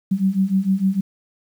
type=beating tone pair; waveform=sine; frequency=188.1 / 194.7 Hz; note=F#3 / G3; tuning=+29 / -12 cents; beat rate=6.6 Hz; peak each=-20 / -18 dBFS; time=0.11-1.01 s; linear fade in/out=10 ms; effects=8-bit